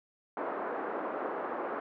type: band-pass noise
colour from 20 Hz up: pink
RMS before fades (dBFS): -36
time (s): 0.37-1.8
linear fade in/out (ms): 2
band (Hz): 320 to 1400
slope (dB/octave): 24
effects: none